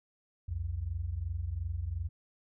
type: tone pair together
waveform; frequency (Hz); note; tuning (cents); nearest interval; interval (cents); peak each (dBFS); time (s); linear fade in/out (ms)
sine; 64.49 / 87.31; C2 / F2; -24 / 0; perfect fourth; 524; -37 / -34; 0.48-2.09; 10
effects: none